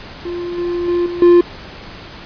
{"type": "tone with level steps", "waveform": "triangle", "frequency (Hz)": 349.2, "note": "F4", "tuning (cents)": 0, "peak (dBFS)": [-19, -15, -11, -19, -3], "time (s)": [0.25, 1.41], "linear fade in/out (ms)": 5, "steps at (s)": [0.58, 0.88, 1.06, 1.22], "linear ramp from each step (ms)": 2, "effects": ["pink hiss -34 dBFS RMS until 2.25 s", "resampled to 11025 Hz"]}